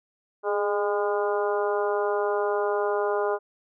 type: harmonic tone with a mistuned harmonic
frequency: 203.8 Hz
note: G#3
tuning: 32 cents flat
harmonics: 2 / 3 / 4 / 5 / 6 / 7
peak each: -25 / -29 / -31 / -33 / -35 / -36 dBFS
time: 0.43-3.39 s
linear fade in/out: 50 ms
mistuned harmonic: 2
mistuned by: +28 cents
effects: none